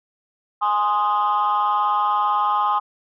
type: chord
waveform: sine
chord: Ab major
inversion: none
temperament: equal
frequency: 830.6 / 1046.5 / 1244.5 Hz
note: Ab5 / C6 / Eb6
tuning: 0 / 0 / 0 cents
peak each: -20 dBFS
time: 0.61-2.8 s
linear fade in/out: 20 ms
effects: tanh soft clip ceiling -12 dBFS